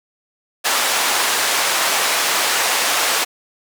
pink band-pass noise, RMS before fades -18 dBFS, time 0.64-3.25 s, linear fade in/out 20 ms, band 760 to 12000 Hz, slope 12 dB/octave, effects none

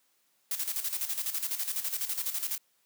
blue noise with tremolo, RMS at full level -31 dBFS, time 0.51-2.58 s, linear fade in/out 2 ms, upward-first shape square, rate 12 Hz, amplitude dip 65%, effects white hiss -71 dBFS RMS until 2.85 s + high-pass 150 Hz 12 dB/octave

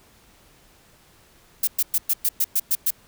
violet noise bursts, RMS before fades -20 dBFS, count 9, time 1.63-2.906 s, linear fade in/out 5 ms, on 44 ms, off 110 ms, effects pink hiss -55 dBFS RMS until 3.07 s

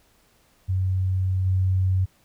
sine tone with level steps, 93.6 Hz, F#2, 20 cents sharp, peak -20 / -18 dBFS, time 0.68-2.06 s, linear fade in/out 20 ms, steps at 1.45 s, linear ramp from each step 20 ms, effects pink hiss -61 dBFS RMS until 2.24 s

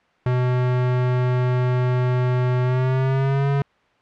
square tone with pitch glide, 125.4 to 139.95 Hz, B2 to C#3, +27 to +17 cents, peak -18 dBFS, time 0.26-3.62 s, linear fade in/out 2 ms, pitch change +190 cents, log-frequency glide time 2.63-3.49 s, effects white hiss -59 dBFS RMS until 4.01 s + low-pass 2000 Hz 12 dB/octave

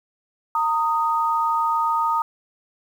sine tone pair together, 917.3 / 1244.5 Hz, A#5 / D#6, -28 / 0 cents, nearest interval perfect fourth, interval 528 cents, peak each -21 dBFS, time 0.55-2.22 s, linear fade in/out 2 ms, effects 8-bit

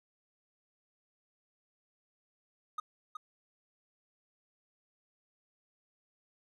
triangle tone with echo, 1244.5 Hz, D#6, in tune, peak -31 dBFS, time 2.78-2.8 s, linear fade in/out 5 ms, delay 370 ms, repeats 1, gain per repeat -6 dB, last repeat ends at 3.17 s, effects none

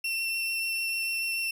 35% pulse tone with vibrato, 2706 Hz, E7, 45 cents sharp, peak -26 dBFS, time 0.04-1.51 s, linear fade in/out 5 ms, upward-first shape sine, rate 6.8 Hz, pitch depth 10 cents each way, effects none

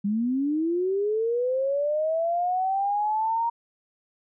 sine linear sweep, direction up, 196 to 939 Hz, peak -22 dBFS, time 0.04-3.5 s, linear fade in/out 10 ms, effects none

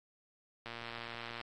click train, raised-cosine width 0.3 ms, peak -27 dBFS, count 89, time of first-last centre 0.66-1.412 s, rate 117 Hz, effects AAC 48 kbps

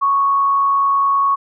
sine tone with frequency modulation, 1108.7 Hz, C#6, in tune, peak -12 dBFS, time 0.01-1.36 s, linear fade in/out 20 ms, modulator 89.7 Hz, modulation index 0.23, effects none

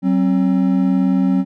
triangle tone pair together, 188.73 / 266.9 Hz, F#3 / C4, +35 / +35 cents, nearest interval tritone, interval 600 cents, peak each -13 / -14 dBFS, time 0.02-1.45 s, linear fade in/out 50 ms, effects none

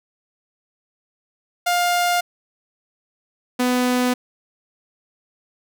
sawtooth tone pair in turn, 705 / 249.3 Hz, F5 / B3, +16 / +16 cents, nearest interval octave + tritone, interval 1800 cents, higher first, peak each -13 / -13 dBFS, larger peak neither, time 1.66-2.21 / 3.59-4.14 s, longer neither, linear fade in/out 10 ms, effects none

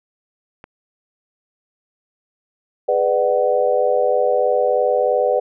click, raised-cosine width 0.5 ms, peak -22 dBFS, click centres 0.641 s
sine chord, G# half-diminished seventh, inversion none, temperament just, 415.3 / 498.4 / 598 / 747.5 Hz, G#4 / B4 / D5 / F#5, 0 / +16 / +31 / +17 cents, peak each -23 / -17 / -19 / -22 dBFS, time 2.88-5.4 s, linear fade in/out 10 ms
effects none

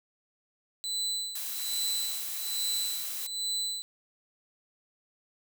30% pulse tone with tremolo, 4000 Hz, B7, 21 cents sharp, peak -26 dBFS, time 0.84-3.82 s, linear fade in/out 0 ms, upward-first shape sine, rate 1.2 Hz, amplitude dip 85%
blue noise, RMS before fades -36 dBFS, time 1.35-3.27 s, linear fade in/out 5 ms
effects none

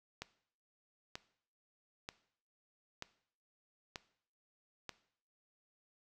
click train, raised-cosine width 0.2 ms, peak -24 dBFS, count 6, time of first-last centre 0.22-4.893 s, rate 1.07 Hz, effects noise-tail reverb RT60 0.6 s tail -17 dB re dry

